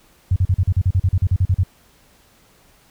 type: tone bursts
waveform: sine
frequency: 92.5 Hz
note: F#2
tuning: in tune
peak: -12 dBFS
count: 15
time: 0.31-1.635 s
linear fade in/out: 5 ms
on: 51 ms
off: 40 ms
effects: pink hiss -54 dBFS RMS until 2.9 s